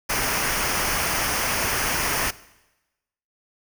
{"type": "noise with comb filter", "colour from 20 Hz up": "pink", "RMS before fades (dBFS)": -24, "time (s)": [0.09, 2.31], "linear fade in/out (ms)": 10, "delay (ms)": 0.26, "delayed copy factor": -0.6, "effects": ["noise-tail reverb RT60 1.0 s tail -19 dB re dry"]}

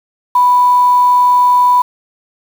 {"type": "tone with quantisation", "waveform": "sine", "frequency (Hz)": 987.8, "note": "B5", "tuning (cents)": 0, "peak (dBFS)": -6, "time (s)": [0.35, 1.82], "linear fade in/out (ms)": 5, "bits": 5, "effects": []}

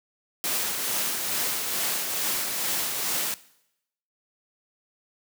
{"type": "noise with tremolo", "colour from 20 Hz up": "white", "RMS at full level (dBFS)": -26, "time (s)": [0.44, 3.34], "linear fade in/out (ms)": 0, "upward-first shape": "triangle", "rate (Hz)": 2.3, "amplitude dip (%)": 40, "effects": ["noise-tail reverb RT60 0.8 s tail -19 dB re dry", "high-pass 150 Hz 12 dB/octave"]}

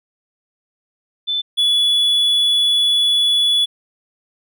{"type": "tone pair in turn", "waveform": ["sine", "triangle"], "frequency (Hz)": [3520, 3416], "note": ["A7", "G#7"], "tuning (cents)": [0, 48], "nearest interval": "minor second", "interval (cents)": 52, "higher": "first", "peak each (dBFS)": [-17, -11], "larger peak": "second", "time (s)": [[1.27, 1.42], [1.57, 3.66]], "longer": "second", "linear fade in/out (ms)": 20, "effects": []}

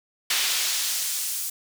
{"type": "noise with high-pass filter sweep", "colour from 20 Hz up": "brown", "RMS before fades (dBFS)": -26, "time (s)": [0.3, 1.5], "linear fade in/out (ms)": 5, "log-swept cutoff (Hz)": [2900, 9400], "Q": 0.79, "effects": []}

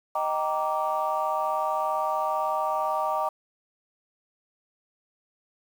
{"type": "chord", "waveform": "sine", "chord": "Eb major seventh", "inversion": "none", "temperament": "just", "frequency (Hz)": [622.3, 777.8, 933.4, 1166.7], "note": ["Eb5", "G5", "Bb5", "D6"], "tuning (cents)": [0, -14, 2, -12], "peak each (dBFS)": -29, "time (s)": [0.15, 3.29], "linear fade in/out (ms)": 5, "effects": ["tanh soft clip ceiling -15 dBFS", "8-bit"]}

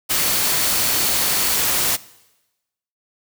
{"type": "tone in noise", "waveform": "sine", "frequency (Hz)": 4435, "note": "C#8", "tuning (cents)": 0, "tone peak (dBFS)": -29, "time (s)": [0.14, 1.57], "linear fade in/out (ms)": 20, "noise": "white", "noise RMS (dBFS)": -19, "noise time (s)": [0.09, 1.97], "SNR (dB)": -13, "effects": ["noise-tail reverb RT60 1.0 s tail -20 dB re dry"]}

